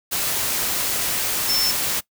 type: tone in noise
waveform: sine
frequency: 5340 Hz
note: E8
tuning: 22 cents sharp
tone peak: -18 dBFS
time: 1.48-1.72 s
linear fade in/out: 20 ms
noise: white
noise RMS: -23 dBFS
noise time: 0.11-2.01 s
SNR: +2 dB
effects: noise-tail reverb RT60 0.1 s tail -20 dB re dry